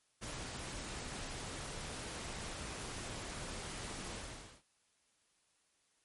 pink noise with ADSR envelope, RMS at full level -42 dBFS, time 0.21-4.63 s, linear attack 27 ms, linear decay 3 ms, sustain -2 dB, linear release 500 ms, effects white hiss -75 dBFS RMS until 6.04 s + MP3 48 kbps

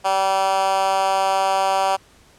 10% pulse tone with high-pass filter, 192.7 Hz, G3, 29 cents flat, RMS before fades -19 dBFS, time 0.04-1.97 s, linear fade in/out 20 ms, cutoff 720 Hz, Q 2.8, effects pink hiss -52 dBFS RMS until 2.38 s + low-pass 10000 Hz 12 dB/octave

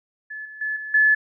sine tone with level steps, 1725 Hz, A6, 35 cents flat, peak -31 / -37 / -23 / -30 / -13 dBFS, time 0.3-1.15 s, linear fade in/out 10 ms, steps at 0.45 / 0.61 / 0.76 / 0.94 s, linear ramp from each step 5 ms, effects none

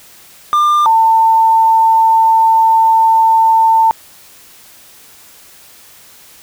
triangle / sine tone pair in turn, 1197 / 896.7 Hz, D6 / A5, +33 / +33 cents, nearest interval perfect fourth, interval 500 cents, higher first, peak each -6 dBFS, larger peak neither, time 0.53-0.86 / 0.86-3.91 s, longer second, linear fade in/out 0 ms, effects white hiss -41 dBFS RMS until 6.42 s

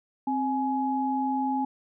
sine tone pair together, 263.3 / 839.6 Hz, C4 / G#5, +11 / +19 cents, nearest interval octave + minor sixth, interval 2008 cents, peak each -27 dBFS, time 0.27-1.65 s, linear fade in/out 5 ms, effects none

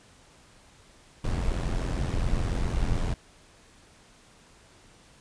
brown noise with amplitude modulation, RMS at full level -24 dBFS, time 1.24-3.14 s, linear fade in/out 5 ms, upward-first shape sine, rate 87 Hz, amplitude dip 65%, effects pink hiss -56 dBFS RMS until 5.2 s + resampled to 22050 Hz

